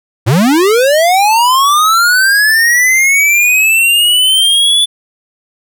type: linear sweep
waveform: square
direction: up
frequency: 98 to 3481 Hz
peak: -7 dBFS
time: 0.26-4.86 s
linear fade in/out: 20 ms
effects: none